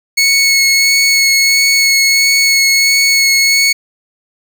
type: tone with vibrato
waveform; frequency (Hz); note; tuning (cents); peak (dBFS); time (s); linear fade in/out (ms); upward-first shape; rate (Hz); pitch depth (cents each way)
20% pulse; 2200; C#7; -14; -3; 0.17-3.73; 10; sine; 1.5; 12
effects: none